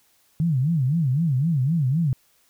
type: tone with vibrato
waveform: sine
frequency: 146.83 Hz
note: D3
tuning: in tune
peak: -18 dBFS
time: 0.4-2.13 s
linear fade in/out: 0 ms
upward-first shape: sine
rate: 3.9 Hz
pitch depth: 270 cents each way
effects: white hiss -62 dBFS RMS until 2.49 s